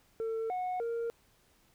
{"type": "tone with pitch steps", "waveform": "sine", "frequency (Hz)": [449.2, 732, 464.5], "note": ["A4", "F#5", "A#4"], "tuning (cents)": [36, -19, -6], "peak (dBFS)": -29, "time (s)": [0.2, 1.1], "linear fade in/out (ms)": 0, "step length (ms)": 300, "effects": ["tanh soft clip ceiling -31 dBFS", "pink hiss -67 dBFS RMS until 1.74 s"]}